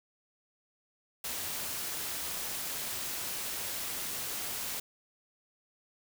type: noise with amplitude modulation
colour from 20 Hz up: white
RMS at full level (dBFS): -35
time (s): 1.24-4.8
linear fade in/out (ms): 5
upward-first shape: sine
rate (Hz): 295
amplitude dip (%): 40
effects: none